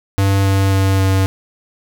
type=tone with pitch steps; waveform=square; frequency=98 / 97.27 / 96.54 / 95.82 Hz; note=G2 / G2 / G2 / G2; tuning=0 / -13 / -26 / -39 cents; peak=-12 dBFS; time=0.18-1.26 s; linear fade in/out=0 ms; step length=270 ms; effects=none